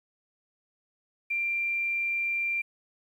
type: tone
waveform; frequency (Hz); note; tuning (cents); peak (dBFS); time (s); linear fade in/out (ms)
sine; 2371; D7; +16; -26; 1.3-2.62; 10
effects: 10-bit